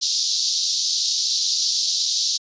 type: band-pass noise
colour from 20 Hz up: pink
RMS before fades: -22 dBFS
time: 0.01-2.38 s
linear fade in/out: 20 ms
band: 3900 to 6200 Hz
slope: 48 dB/octave
effects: resampled to 16000 Hz